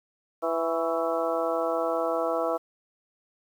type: harmonic tone with a mistuned harmonic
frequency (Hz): 165.3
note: E3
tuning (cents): +5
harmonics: 2 / 3 / 4 / 5 / 6 / 7 / 8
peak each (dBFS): -34 / -29 / -28 / -36 / -38 / -35 / -34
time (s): 0.42-2.58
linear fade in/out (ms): 20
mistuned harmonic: 7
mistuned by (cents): -54
effects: 9-bit